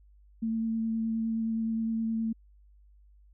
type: tone with vibrato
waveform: sine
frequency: 224.6 Hz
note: A3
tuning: 36 cents sharp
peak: -27 dBFS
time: 0.42-2.33 s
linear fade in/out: 10 ms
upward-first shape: sine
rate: 9.6 Hz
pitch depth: 12 cents each way
effects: added 50 Hz sine -55 dBFS peak until 3.33 s